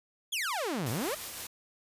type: exponential two-way sweep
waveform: sawtooth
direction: down then up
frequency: 3520 to 102.7 to 661 Hz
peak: -27 dBFS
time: 0.32-1.15 s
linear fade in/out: 10 ms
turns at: 0.9 s
type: noise with tremolo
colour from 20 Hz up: white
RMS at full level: -39 dBFS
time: 0.86-1.47 s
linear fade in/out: 5 ms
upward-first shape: sine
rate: 5.9 Hz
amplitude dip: 25%
effects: resampled to 32000 Hz